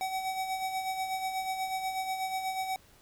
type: tone with tremolo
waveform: square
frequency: 758 Hz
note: F#5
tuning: 42 cents sharp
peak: -30 dBFS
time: 0.01-2.76 s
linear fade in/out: 0 ms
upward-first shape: sine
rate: 8.2 Hz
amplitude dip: 50%
effects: pink hiss -60 dBFS RMS until 3.01 s